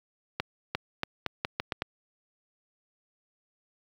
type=accelerating click train; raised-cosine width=0.3 ms; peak=-12 dBFS; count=8; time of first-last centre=0.4-1.821 s; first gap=350 ms; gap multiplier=0.81; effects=high-pass 60 Hz 12 dB/octave + 9-bit